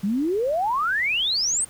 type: exponential sweep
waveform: sine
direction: up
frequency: 187 to 8870 Hz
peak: -20 dBFS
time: 0.03-1.65 s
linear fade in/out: 10 ms
effects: pink hiss -48 dBFS RMS until 1.69 s